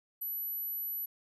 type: tone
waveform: sine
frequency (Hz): 11840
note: F#9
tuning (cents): 0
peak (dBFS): -34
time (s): 0.21-1.06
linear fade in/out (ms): 10
effects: none